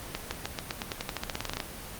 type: accelerating click train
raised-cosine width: 0.2 ms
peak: -13 dBFS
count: 19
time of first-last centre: 0.15-1.602 s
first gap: 160 ms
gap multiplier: 0.91
effects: pink hiss -41 dBFS RMS until 1.99 s + Opus 24 kbps